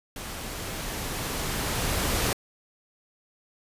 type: noise with level ramp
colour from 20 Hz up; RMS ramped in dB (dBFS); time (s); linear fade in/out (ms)
pink; -37 to -25; 0.16-2.33; 2
effects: resampled to 32000 Hz